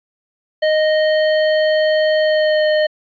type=tone with pitch glide; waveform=square; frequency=620 to 613.6 Hz; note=D#5 to D#5; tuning=-6 to -24 cents; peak=-13 dBFS; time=0.62-2.87 s; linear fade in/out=10 ms; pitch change=-18 cents; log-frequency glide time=2.2-2.67 s; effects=resampled to 11025 Hz + 9-bit